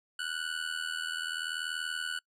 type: tone with amplitude modulation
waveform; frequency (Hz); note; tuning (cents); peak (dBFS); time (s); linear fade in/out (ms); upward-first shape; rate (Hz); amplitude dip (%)
25% pulse; 1480; F#6; 0; -26; 0.19-2.19; 5; sine; 80.7; 80
effects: noise-tail reverb RT60 0.1 s tail -25 dB re dry + low-pass 10000 Hz 12 dB/octave